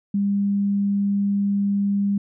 sine tone, 200.6 Hz, G3, 40 cents sharp, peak -18 dBFS, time 0.14-2.18 s, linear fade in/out 5 ms, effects none

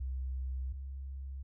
sine tone pair in turn, 65 / 67.29 Hz, C2 / C2, -11 / +49 cents, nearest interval minor second, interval 60 cents, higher second, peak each -34 / -39 dBFS, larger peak first, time 0-0.73 / 0.73-1.43 s, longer first, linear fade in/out 10 ms, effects none

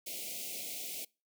white band-stop noise, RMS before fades -41 dBFS, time 0.06-1.05 s, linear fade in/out 10 ms, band 750 to 2100 Hz, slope 96 dB/octave, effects noise-tail reverb RT60 0.3 s tail -25 dB re dry + high-pass 200 Hz 12 dB/octave

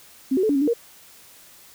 sine tone with pitch steps, 264.8 / 374.9 / 435 / 286.7 / 272.5 / 295.4 / 469 Hz, C4 / F#4 / A4 / D4 / C#4 / D4 / A#4, +21 / +23 / -20 / -42 / -29 / +10 / +11 cents, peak -17 dBFS, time 0.31-0.737 s, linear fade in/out 10 ms, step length 61 ms, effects white hiss -49 dBFS RMS until 1.74 s

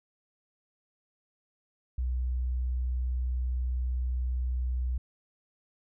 sine tone, 62.4 Hz, B1, 19 cents sharp, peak -27 dBFS, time 1.98-4.98 s, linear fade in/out 5 ms, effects none

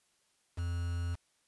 triangle tone with quantisation, 86.3 Hz, F2, 20 cents flat, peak -30 dBFS, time 0.57-1.16 s, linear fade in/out 20 ms, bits 8, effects white hiss -73 dBFS RMS until 1.47 s + resampled to 24000 Hz

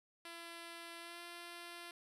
5% pulse tone with pitch glide, 337.8 to 344.9 Hz, E4 to F4, +42 to -22 cents, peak -37 dBFS, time 0.25-1.91 s, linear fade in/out 2 ms, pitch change +36 cents, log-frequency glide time 0.99-1.21 s, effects resampled to 32000 Hz

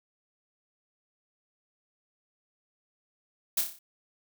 blue noise with echo, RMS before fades -26 dBFS, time 3.57-3.61 s, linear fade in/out 5 ms, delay 30 ms, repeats 6, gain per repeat -5 dB, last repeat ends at 3.79 s, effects none

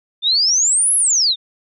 sine exponential two-way sweep, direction up then down, 3520 to 11270 to 3520 Hz, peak -12 dBFS, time 0.22-1.36 s, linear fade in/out 50 ms, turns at 0.95 s, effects none

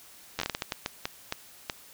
slowing click train, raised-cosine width 0.2 ms, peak -12 dBFS, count 13, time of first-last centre 0.39-1.698 s, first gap 10 ms, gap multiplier 1.39, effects white hiss -52 dBFS RMS until 1.93 s

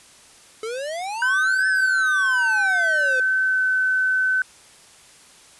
square exponential two-way sweep, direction up then down, 428.7 to 1760 to 502 Hz, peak -27 dBFS, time 0.63-3.2 s, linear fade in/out 2 ms, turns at 1.67 s
sine tone with pitch glide, 1530 to 1520.3 Hz, G6 to F#6, -42 to +47 cents, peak -17 dBFS, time 1.22-4.42 s, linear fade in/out 2 ms, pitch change -11 cents, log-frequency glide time 3.44-3.6 s
effects white hiss -49 dBFS RMS until 5.59 s + resampled to 24000 Hz

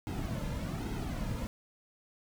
brown noise with flanger, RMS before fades -36 dBFS, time 0.07-1.47 s, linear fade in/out 0 ms, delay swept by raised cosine 1.7 to 2.7 ms, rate 1.2 Hz, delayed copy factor -0.7, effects none

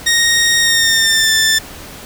15% pulse tone with pitch glide, 1864.7 to 1771.3 Hz, A#6 to A6, 0 to +11 cents, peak -4 dBFS, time 0.06-1.59 s, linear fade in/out 10 ms, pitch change -89 cents, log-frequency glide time 0.6-1.31 s, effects pink hiss -33 dBFS RMS until 2.05 s

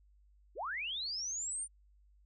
sine linear sweep, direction up, 293.5 to 9210 Hz, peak -36 dBFS, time 0.55-1.68 s, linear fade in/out 50 ms, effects added 50 Hz sine -62 dBFS peak until 2.25 s

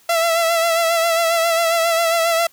sawtooth tone with vibrato, 667 Hz, E5, 20 cents sharp, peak -11 dBFS, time 0.09-2.47 s, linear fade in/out 5 ms, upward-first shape sine, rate 7.4 Hz, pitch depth 39 cents each way, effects white hiss -53 dBFS RMS until 2.52 s

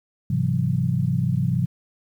sine tone cluster, 103.1 / 130 / 167.1 / 187.3 Hz, G#2 / C3 / E3 / F#3, -12 / -11 / +24 / +21 cents, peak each -27 / -22 / -24 / -28 dBFS, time 0.3-1.66 s, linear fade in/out 5 ms, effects 9-bit

